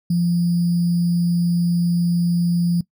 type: tone with sample-and-hold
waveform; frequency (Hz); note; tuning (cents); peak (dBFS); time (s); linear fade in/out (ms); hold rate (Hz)
sine; 172.8; F3; -18; -15; 0.1-2.81; 5; 4900
effects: noise-tail reverb RT60 0.1 s tail -20 dB re dry